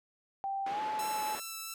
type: tone with pitch glide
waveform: sine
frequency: 784 to 859.9 Hz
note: G5 to A5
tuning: 0 to -40 cents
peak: -32 dBFS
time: 0.44-1.35 s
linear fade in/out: 0 ms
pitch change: +160 cents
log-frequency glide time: 0.69-0.81 s
type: band-pass noise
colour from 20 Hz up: pink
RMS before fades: -44 dBFS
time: 0.66-1.4 s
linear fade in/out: 5 ms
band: 330 to 2800 Hz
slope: 12 dB/octave
type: tone with vibrato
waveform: 5% pulse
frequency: 1327 Hz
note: E6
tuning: 11 cents sharp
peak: -28 dBFS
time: 0.99-1.74 s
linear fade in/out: 2 ms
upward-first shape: sine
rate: 2.9 Hz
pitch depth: 11 cents each way
effects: none